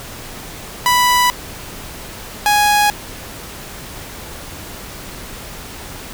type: tone pair in turn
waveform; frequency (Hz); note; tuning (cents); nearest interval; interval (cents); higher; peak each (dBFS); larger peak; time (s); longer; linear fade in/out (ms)
sawtooth; 987.8 / 830.6; B5 / G#5; 0 / 0; minor third; 300; first; -7; neither; 0.86-1.3 / 2.46-2.9; neither; 0
effects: pink hiss -32 dBFS RMS until 6.13 s